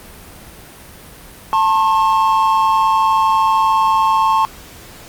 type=tone pair together; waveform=triangle; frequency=886.5 / 1077 Hz; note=A5 / C6; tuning=+13 / +50 cents; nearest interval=minor third; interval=337 cents; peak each=-12 dBFS; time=1.53-4.45 s; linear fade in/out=0 ms; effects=pink hiss -38 dBFS RMS until 5.08 s + Opus 32 kbps